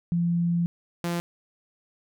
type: tone pair in turn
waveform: sine / sawtooth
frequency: 171.4 / 172.1 Hz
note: F3 / F3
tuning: -32 / -25 cents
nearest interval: unison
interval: 7 cents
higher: second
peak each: -21 / -22 dBFS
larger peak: first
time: 0.12-0.66 / 1.04-1.2 s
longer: first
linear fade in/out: 0 ms
effects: none